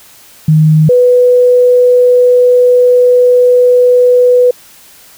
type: tone pair in turn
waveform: sine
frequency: 155.56 / 495 Hz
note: D#3 / B4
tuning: 0 / +4 cents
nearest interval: octave + minor sixth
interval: 2004 cents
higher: second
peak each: -3 dBFS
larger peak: neither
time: 0.48-0.89 / 0.89-4.51 s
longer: second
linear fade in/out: 5 ms
effects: white hiss -39 dBFS RMS until 5.17 s